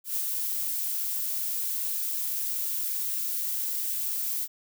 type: noise with ADSR envelope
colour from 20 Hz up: violet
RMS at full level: -28 dBFS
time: 0.04-4.48 s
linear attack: 120 ms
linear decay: 60 ms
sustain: -2 dB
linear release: 46 ms
effects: none